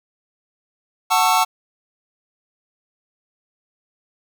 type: chord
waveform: square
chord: F# minor seventh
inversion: none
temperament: just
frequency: 740 / 888 / 1110 / 1332 Hz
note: F#5 / A5 / C#6 / E6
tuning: 0 / +16 / +2 / +18 cents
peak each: -20 / -19 / -22 / -22 dBFS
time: 1.1-1.45 s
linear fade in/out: 20 ms
effects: none